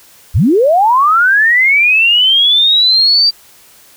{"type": "linear sweep", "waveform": "sine", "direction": "up", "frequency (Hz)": [56, 4699], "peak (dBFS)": -6, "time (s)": [0.34, 3.31], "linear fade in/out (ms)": 20, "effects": ["white hiss -43 dBFS RMS until 3.96 s"]}